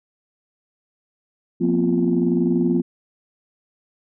sine tone cluster, 176.7 / 235.1 / 255.8 / 347.7 Hz, F3 / A#3 / C4 / F4, +21 / +15 / -39 / -8 cents, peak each -21 dBFS, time 1.6-2.82 s, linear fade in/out 20 ms, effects tanh soft clip ceiling -8 dBFS

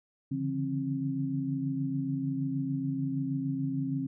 sine tone cluster, 141.5 / 148.1 / 169.4 / 267.8 Hz, C#3 / D3 / E3 / C4, +36 / +15 / +48 / +40 cents, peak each -34 / -39 / -39 / -31 dBFS, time 0.31-4.07 s, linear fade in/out 10 ms, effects none

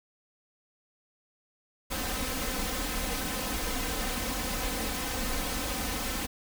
pink noise with comb filter, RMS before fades -32 dBFS, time 1.9-6.27 s, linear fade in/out 20 ms, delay 3.9 ms, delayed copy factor +0.8, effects none

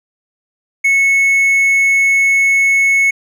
triangle tone, 2200 Hz, C#7, 14 cents flat, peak -7 dBFS, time 0.84-3.11 s, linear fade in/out 10 ms, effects none

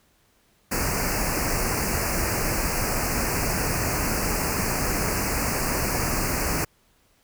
pink band-stop noise, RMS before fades -25 dBFS, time 0.71-6.65 s, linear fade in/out 10 ms, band 2700 to 4500 Hz, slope 96 dB/octave, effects pink hiss -63 dBFS RMS until 7.23 s

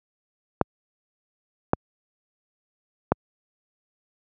clicks, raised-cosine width 1 ms, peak -3 dBFS, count 3, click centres 0.613 / 1.734 / 3.12 s, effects high-pass 80 Hz 12 dB/octave

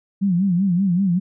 sine tone with vibrato, 185 Hz, F#3, in tune, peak -15 dBFS, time 0.21-1.2 s, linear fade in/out 20 ms, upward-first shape sine, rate 5.2 Hz, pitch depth 140 cents each way, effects none

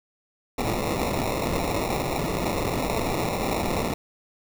white noise with sample-and-hold, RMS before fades -26 dBFS, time 0.58-3.94 s, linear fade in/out 5 ms, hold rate 1575 Hz, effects none

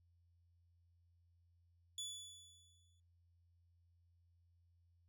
25% pulse tone with exponential decay, 3441 Hz, A7, 39 cents flat, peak -38 dBFS, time 1.98-3 s, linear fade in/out 2 ms, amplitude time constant 220 ms, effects noise-tail reverb RT60 0.4 s tail -19 dB re dry + added 86 Hz sine -70 dBFS peak until 5.08 s

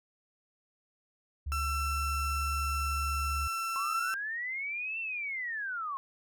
sine tone with vibrato, 71.9 Hz, D2, 36 cents flat, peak -32 dBFS, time 1.46-3.48 s, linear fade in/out 10 ms, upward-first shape sine, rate 18 Hz, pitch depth 32 cents each way
35% pulse tone, 1341 Hz, E6, 29 cents sharp, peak -30 dBFS, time 1.52-4.14 s, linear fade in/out 0 ms
sine linear two-way sweep, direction up then down, 1062 to 2712 to 1062 Hz, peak -33 dBFS, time 3.76-5.97 s, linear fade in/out 0 ms, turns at 5 s
effects none

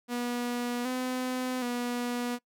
sawtooth tone with pitch steps, 242.4 / 254.3 / 243 Hz, B3 / C4 / B3, -32 / -49 / -28 cents, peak -26 dBFS, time 0.08-2.39 s, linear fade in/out 50 ms, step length 770 ms, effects noise-tail reverb RT60 0.1 s tail -22 dB re dry

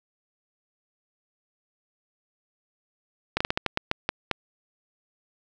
slowing click train, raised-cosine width 0.3 ms, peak -7 dBFS, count 10, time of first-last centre 3.37-4.313 s, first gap 35 ms, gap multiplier 1.26, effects none

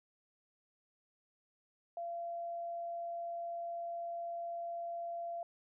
sine tone, 684 Hz, F5, 36 cents flat, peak -38 dBFS, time 1.97-5.43 s, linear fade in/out 2 ms, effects none

